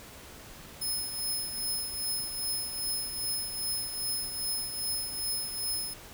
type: tone with tremolo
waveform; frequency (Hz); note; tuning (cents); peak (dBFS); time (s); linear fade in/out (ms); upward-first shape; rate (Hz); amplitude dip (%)
10% pulse; 5180; E8; -31; -23; 0.81-5.94; 10; triangle; 2.5; 60
effects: pink hiss -48 dBFS RMS until 6.13 s